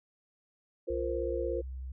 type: chord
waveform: sine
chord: F suspended fourth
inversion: none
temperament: equal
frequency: 349.2 / 466.2 / 523.3 Hz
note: F4 / Bb4 / C5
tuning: 0 / 0 / 0 cents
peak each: -35 dBFS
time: 0.87-1.62 s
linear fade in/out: 20 ms
type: tone with vibrato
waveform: sine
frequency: 64.7 Hz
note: C2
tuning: 19 cents flat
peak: -37 dBFS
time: 0.9-1.92 s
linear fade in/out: 5 ms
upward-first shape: sine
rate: 12 Hz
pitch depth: 9 cents each way
effects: none